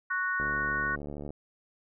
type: harmonic tone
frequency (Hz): 370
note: F#4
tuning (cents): 0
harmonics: 3 / 4 / 5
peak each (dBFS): -34 / -29 / -35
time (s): 0.1-0.96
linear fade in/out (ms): 10
type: click train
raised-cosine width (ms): 2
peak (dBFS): -26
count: 67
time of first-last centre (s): 0.4-1.305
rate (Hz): 72.9
effects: none